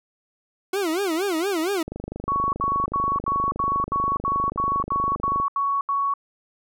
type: tone with vibrato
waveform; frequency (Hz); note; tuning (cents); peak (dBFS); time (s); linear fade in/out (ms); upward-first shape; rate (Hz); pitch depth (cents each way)
40% pulse; 358; F4; +43; -21; 0.73-1.83; 5; sine; 4.3; 230
type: click train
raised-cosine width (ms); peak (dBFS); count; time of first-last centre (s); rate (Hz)
2; -18; 89; 1.88-5.4; 25
type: tone bursts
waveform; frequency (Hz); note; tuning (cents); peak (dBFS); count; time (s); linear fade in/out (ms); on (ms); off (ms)
sine; 1116; C#6; +11; -20; 12; 2.28-6.138; 2; 250; 78
effects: none